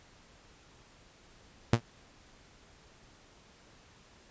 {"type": "tone with exponential decay", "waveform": "sawtooth", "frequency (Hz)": 116.54, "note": "A#2", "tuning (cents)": 0, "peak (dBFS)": -14, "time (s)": [1.73, 1.81], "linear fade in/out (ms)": 5, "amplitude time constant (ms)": 17, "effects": ["pink hiss -59 dBFS RMS until 4.3 s", "resampled to 16000 Hz"]}